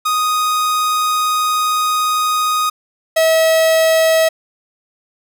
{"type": "tone pair in turn", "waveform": "45% pulse", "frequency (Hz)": [1244.5, 644.6], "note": ["D#6", "E5"], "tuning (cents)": [0, -39], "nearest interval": "major seventh", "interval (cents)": 1139, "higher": "first", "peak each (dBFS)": [-14, -10], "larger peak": "second", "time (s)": [[0.05, 2.7], [3.16, 4.29]], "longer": "first", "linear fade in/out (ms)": 10, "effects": []}